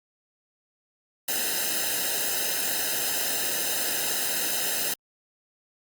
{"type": "noise with comb filter", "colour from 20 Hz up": "white", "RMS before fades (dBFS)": -27, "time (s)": [1.28, 4.94], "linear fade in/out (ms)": 5, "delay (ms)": 0.88, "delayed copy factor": -1, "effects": ["Opus 48 kbps"]}